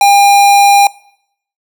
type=tone; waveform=square; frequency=804 Hz; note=G5; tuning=44 cents sharp; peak=-5 dBFS; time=0.01-0.87 s; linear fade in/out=2 ms; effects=noise-tail reverb RT60 0.7 s tail -22 dB re dry